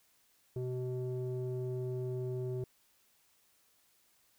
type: tone with low-pass filter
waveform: square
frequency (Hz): 126.3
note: B2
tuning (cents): +39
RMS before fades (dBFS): -37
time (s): 0.56-2.64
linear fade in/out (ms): 2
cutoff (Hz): 440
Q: 3.2
effects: white hiss -70 dBFS RMS until 4.38 s